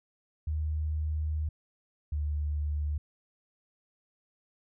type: tone pair in turn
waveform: sine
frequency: 77 / 74.33 Hz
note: D#2 / D2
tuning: -17 / +21 cents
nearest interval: minor second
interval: 62 cents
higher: first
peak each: -28 dBFS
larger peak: neither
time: 0.47-1.49 / 2.12-2.98 s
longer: first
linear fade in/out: 5 ms
effects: none